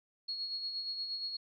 sine tone with tremolo, 4319 Hz, C#8, 46 cents flat, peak -34 dBFS, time 0.28-1.37 s, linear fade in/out 10 ms, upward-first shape sine, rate 8.5 Hz, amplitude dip 45%, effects none

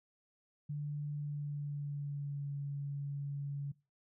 sine tone with pitch glide, 146.83 to 141.75 Hz, D3 to C#3, 0 to +39 cents, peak -36 dBFS, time 0.69-3.72 s, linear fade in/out 10 ms, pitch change -61 cents, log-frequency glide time 1.14-2.54 s, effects noise-tail reverb RT60 0.3 s tail -22 dB re dry

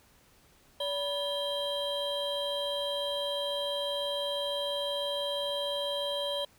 triangle tone cluster, 572 / 982 / 3183 / 3935 Hz, D5 / B5 / G7 / B7, -46 / -10 / +26 / -7 cents, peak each -31 / -39 / -33 / -39 dBFS, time 0.8-6.45 s, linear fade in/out 5 ms, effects pink hiss -62 dBFS RMS until 6.58 s

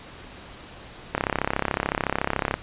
click train, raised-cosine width 0.5 ms, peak -7 dBFS, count 48, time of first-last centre 1.15-2.541 s, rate 33.8 Hz, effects pink hiss -43 dBFS RMS until 2.62 s + resampled to 8000 Hz

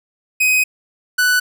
45% pulse tone pair in turn, 2513 / 1487.3 Hz, D#7 / F#6, +17 / +9 cents, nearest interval major sixth, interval 908 cents, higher first, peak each -12 dBFS, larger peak neither, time 0.4-0.64 / 1.18-1.4 s, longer first, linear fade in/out 10 ms, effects none

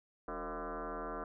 sine tone with frequency modulation, 366.2 Hz, F#4, 18 cents flat, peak -38 dBFS, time 0.28-1.24 s, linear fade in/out 2 ms, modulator 164 Hz, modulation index 6.4, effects none

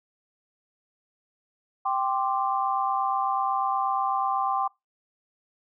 sine chord, G suspended fourth, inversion none, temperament equal, 784 / 1046.5 / 1174.7 Hz, G5 / C6 / D6, 0 / 0 / 0 cents, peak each -26 / -28 / -29 dBFS, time 1.85-4.68 s, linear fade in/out 10 ms, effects noise-tail reverb RT60 0.2 s tail -23 dB re dry

